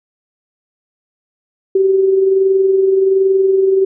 sine tone with amplitude modulation, 384.8 Hz, G4, 32 cents flat, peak -7 dBFS, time 1.75-3.85 s, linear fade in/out 5 ms, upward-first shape sine, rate 21.3 Hz, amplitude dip 40%, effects none

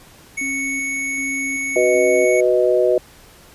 square tone, 2217 Hz, C#7, in tune, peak -22 dBFS, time 0.37-2.41 s, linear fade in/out 10 ms
sine tone with tremolo, 271.7 Hz, C#4, 35 cents flat, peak -27 dBFS, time 0.41-2.25 s, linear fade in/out 5 ms, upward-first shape square, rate 1.3 Hz, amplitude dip 45%
sine chord, B major, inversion second, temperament equal, 370 / 493.9 / 622.3 Hz, F#4 / B4 / D#5, 0 / 0 / 0 cents, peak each -17 dBFS, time 1.76-2.98 s, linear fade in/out 2 ms
effects pink hiss -46 dBFS RMS until 3.54 s + resampled to 32000 Hz

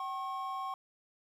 triangle tone pair together, 765.8 / 1083 Hz, G5 / C#6, -41 / -41 cents, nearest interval tritone, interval 600 cents, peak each -38 / -35 dBFS, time 0-0.74 s, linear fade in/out 2 ms, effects 11-bit

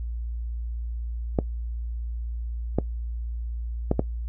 clicks, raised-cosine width 2 ms, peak -7 dBFS, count 4, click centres 1.388 / 2.786 / 3.914 / 3.994 s, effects noise-tail reverb RT60 0.1 s tail -19 dB re dry + added 58 Hz sine -28 dBFS peak until 4.28 s

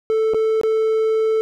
triangle tone with dropouts, 440.7 Hz, A4, 3 cents sharp, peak -13 dBFS, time 0.1-1.41 s, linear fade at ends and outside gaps 0 ms, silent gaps 0.336-0.345 / 0.613-0.634 s, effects none

